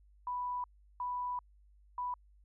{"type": "tone bursts at uneven times", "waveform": "sine", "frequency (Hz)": 987.8, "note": "B5", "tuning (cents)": 0, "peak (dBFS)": -34, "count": 3, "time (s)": [[0.27, 0.64], [1, 1.39], [1.98, 2.14]], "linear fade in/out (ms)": 2, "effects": ["added 50 Hz sine -60 dBFS peak until 2.44 s"]}